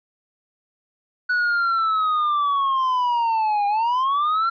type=linear two-way sweep; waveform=triangle; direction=down then up; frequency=1481 to 805 to 1376 Hz; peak=-16 dBFS; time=1.29-4.5 s; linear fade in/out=10 ms; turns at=3.67 s; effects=resampled to 11025 Hz